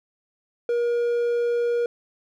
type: tone with hard clipping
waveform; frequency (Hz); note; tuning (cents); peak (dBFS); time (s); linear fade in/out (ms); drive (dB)
triangle; 475.6; A#4; +35; -21; 0.69-1.86; 2; 6
effects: none